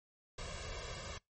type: noise with comb filter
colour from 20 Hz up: pink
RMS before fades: -44 dBFS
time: 0.38-1.18 s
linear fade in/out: 5 ms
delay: 1.8 ms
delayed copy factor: +0.95
effects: noise-tail reverb RT60 0.2 s tail -26 dB re dry + MP3 32 kbps